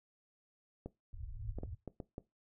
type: clicks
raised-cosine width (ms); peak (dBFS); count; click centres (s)
2; -29; 6; 0.86 / 1.586 / 1.634 / 1.877 / 2.002 / 2.181
type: low-pass noise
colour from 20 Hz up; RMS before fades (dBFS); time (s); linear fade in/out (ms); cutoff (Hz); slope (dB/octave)
pink; -44; 1.13-1.75; 5; 120; 96
effects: noise-tail reverb RT60 0.2 s tail -19 dB re dry